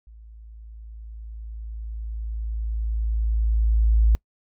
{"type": "tone with level ramp", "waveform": "sine", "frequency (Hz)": 55, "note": "A1", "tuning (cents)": 0, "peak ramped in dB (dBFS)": [-43, -13], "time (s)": [0.07, 4.15], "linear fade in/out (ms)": 0, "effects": ["noise-tail reverb RT60 0.1 s tail -25 dB re dry"]}